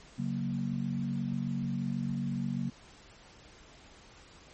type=chord; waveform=sine; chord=F# major; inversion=second; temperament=equal; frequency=138.59 / 185 / 233.1 Hz; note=C#3 / F#3 / A#3; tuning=0 / 0 / 0 cents; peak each=-35 / -35 / -34 dBFS; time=0.18-2.7 s; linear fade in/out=10 ms; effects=pink hiss -55 dBFS RMS until 4.53 s + MP3 32 kbps